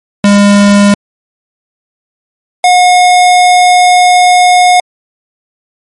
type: tone pair in turn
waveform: square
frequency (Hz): 202.7 / 722.3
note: G#3 / F#5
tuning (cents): -42 / -42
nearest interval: octave + minor seventh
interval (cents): 2200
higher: second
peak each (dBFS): -3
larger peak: neither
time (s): 0.24-0.94 / 2.64-4.8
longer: second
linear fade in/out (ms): 2
effects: MP3 48 kbps

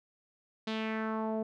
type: tone with low-pass filter sweep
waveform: sawtooth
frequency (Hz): 220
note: A3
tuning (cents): 0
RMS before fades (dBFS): -34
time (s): 0.67-1.43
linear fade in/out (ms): 5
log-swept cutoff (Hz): 4000 to 580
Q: 2.5
effects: none

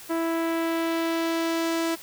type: tone with low-pass filter sweep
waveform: sawtooth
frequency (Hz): 330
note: E4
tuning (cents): +2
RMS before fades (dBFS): -26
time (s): 0.09-1.96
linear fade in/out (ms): 20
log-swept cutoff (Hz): 1600 to 9700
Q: 0.84
effects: white hiss -44 dBFS RMS until 2.02 s

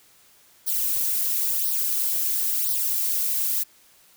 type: noise with flanger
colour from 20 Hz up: violet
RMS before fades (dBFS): -24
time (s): 0.66-3.64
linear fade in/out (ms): 20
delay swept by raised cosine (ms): 0.2 to 3.3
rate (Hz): 0.98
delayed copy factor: +0.75
effects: white hiss -56 dBFS RMS until 4.16 s

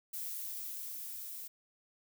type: noise with level ramp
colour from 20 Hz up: violet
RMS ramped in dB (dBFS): -40 to -45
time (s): 0.13-1.48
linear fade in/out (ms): 10
effects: none

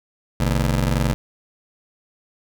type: ring-modulated tone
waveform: 25% pulse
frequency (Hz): 91.6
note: F#2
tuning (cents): -17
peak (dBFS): -11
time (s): 0.4-1.14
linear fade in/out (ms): 0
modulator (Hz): 34.7
effects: none

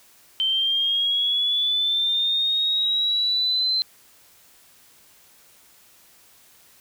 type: linear sweep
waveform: sine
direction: up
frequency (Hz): 3100 to 4100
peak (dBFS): -19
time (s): 0.4-3.82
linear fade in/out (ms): 0
effects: white hiss -54 dBFS RMS until 6.8 s

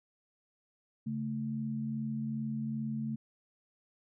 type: tone pair together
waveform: sine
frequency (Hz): 138.59 / 221.1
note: C#3 / A3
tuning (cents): 0 / +9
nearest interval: minor sixth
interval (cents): 809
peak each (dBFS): -38 / -34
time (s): 1.06-3.16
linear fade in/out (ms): 10
effects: none

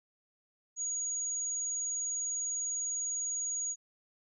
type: tone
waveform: sine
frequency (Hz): 6740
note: G#8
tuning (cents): +25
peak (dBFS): -32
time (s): 0.76-3.76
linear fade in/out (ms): 50
effects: none

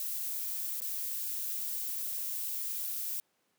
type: noise with dropouts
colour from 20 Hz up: violet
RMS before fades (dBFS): -36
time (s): 0-3.2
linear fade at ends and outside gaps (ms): 1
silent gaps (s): 0.804-0.818
effects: pink hiss -75 dBFS RMS until 3.58 s + high-pass 200 Hz 12 dB/octave

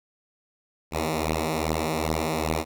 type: beating tone pair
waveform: 5% pulse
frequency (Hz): 78 / 80.5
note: D#2 / E2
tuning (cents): +5 / -41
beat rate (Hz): 2.5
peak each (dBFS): -16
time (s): 0.91-2.65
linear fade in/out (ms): 50
effects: none

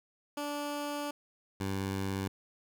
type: tone pair in turn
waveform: 15% pulse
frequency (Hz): 291 / 96.86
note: D4 / G2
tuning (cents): -16 / -20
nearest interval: octave + perfect fifth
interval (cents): 1904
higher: first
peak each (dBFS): -28 / -26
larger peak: second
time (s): 0.37-1.11 / 1.6-2.28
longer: first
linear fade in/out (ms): 5
effects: none

